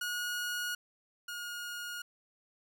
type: tone pair in turn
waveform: sawtooth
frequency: 1447 / 1432.9 Hz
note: F#6 / F6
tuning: -39 / +44 cents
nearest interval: unison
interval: 17 cents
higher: first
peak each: -30 / -35 dBFS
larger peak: first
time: 0.01-0.75 / 1.28-2.02 s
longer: neither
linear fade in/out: 5 ms
effects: none